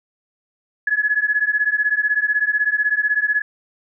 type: beating tone pair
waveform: sine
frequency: 1689 / 1705 Hz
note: G#6 / G#6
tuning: +29 / +45 cents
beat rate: 16 Hz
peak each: -19 dBFS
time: 0.87-3.42 s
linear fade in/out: 5 ms
effects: none